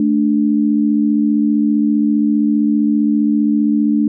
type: tone pair together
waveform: sine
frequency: 218.5 / 293.7 Hz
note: A3 / D4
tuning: -12 / 0 cents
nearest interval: perfect fourth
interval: 512 cents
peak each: -14 dBFS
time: 0-4.08 s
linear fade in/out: 2 ms
effects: none